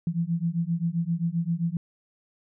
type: beating tone pair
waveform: sine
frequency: 164.81 / 172.41 Hz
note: E3 / F3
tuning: 0 / -22 cents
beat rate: 7.6 Hz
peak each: -27 dBFS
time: 0.07-1.77 s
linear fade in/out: 2 ms
effects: none